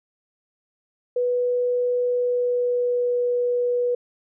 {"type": "tone with pitch glide", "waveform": "sine", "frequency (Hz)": [491.8, 488.1], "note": ["B4", "B4"], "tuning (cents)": [-7, -20], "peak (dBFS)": -19, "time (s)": [1.16, 3.95], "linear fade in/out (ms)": 5, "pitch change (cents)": -13, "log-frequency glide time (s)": [2.04, 3.18], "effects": []}